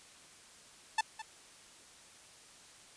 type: tone with echo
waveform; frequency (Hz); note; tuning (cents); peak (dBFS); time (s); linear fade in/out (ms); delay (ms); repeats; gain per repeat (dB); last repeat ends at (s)
sawtooth; 881; A5; +2; -23; 0.98-1.01; 5; 210; 1; -14; 1.22
effects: white hiss -57 dBFS RMS until 2.96 s + resampled to 22050 Hz